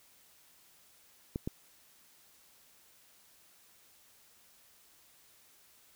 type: clicks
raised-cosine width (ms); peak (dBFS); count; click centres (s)
3; -21 / -21; 2; 1.359 / 1.475
effects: white hiss -63 dBFS RMS until 5.95 s